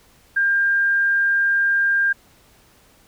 sine tone, 1600 Hz, G6, 35 cents sharp, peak -15 dBFS, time 0.36-2.13 s, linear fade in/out 10 ms, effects pink hiss -54 dBFS RMS until 3.07 s

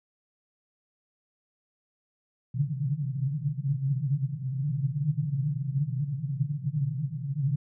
white band-pass noise, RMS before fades -29 dBFS, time 2.54-7.56 s, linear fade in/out 10 ms, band 130 to 150 Hz, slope 96 dB/octave, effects none

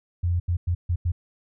sine tone bursts at uneven times, 87.31 Hz, F2, in tune, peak -20 dBFS, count 5, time 0.23-0.4 / 0.48-0.57 / 0.67-0.75 / 0.89-0.96 / 1.05-1.12 s, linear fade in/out 10 ms, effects none

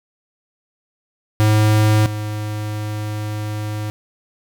square tone pair in turn, 107.2 / 106.09 Hz, A2 / G#2, -45 / +37 cents, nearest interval unison, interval 18 cents, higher first, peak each -12 / -23 dBFS, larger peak first, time 1.4-2.06 / 2.06-3.9 s, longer second, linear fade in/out 0 ms, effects none

